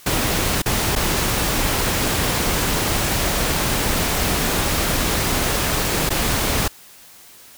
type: noise with dropouts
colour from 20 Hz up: pink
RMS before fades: -20 dBFS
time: 0.06-6.68 s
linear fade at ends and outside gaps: 5 ms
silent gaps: 0.62-0.658 / 0.954-0.96 / 6.093-6.103 s
effects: white hiss -45 dBFS RMS until 7.57 s